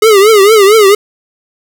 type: tone with vibrato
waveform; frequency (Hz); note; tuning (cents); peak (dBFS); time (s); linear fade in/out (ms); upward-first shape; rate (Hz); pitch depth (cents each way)
square; 416.4; G#4; +5; -3; 0.02-0.95; 5; triangle; 4.4; 160
effects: none